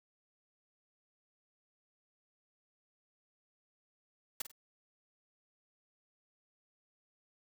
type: noise with echo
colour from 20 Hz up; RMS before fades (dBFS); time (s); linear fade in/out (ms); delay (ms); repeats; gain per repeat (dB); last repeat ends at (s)
white; -36; 4.4-4.42; 5; 48; 2; -11; 4.516
effects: none